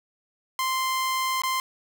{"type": "tone with dropouts", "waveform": "sawtooth", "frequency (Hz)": 1044, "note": "C6", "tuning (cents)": -4, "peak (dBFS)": -20, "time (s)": [0.59, 1.6], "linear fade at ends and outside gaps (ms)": 1, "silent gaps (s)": [1.419, 1.435], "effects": []}